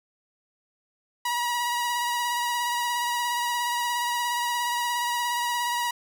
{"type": "tone with vibrato", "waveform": "sawtooth", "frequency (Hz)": 962, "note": "B5", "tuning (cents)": -46, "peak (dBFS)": -21, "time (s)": [1.25, 5.91], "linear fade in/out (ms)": 5, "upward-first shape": "sine", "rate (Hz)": 17, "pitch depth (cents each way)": 23, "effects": []}